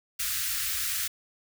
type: band-stop noise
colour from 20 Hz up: white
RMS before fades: -30 dBFS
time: 0.19-1.08 s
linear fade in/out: 10 ms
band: 110 to 1300 Hz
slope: 48 dB/octave
effects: none